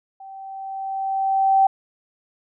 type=tone with level ramp; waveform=sine; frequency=775 Hz; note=G5; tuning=20 cents flat; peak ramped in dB=-37 to -11 dBFS; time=0.2-1.67 s; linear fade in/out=5 ms; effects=none